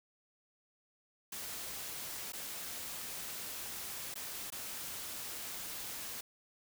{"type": "noise with dropouts", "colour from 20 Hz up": "white", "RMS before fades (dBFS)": -43, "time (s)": [1.32, 6.21], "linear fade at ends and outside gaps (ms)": 5, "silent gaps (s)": [[2.322, 2.332], [4.142, 4.155], [4.503, 4.521]], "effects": []}